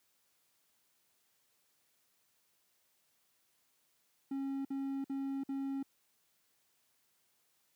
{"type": "tone bursts", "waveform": "triangle", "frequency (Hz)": 272.7, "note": "C#4", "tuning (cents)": -28, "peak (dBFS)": -33, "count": 4, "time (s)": [4.31, 5.829], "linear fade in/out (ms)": 5, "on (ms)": 340, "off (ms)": 53, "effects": ["white hiss -75 dBFS RMS until 7.75 s", "high-pass 80 Hz 12 dB/octave"]}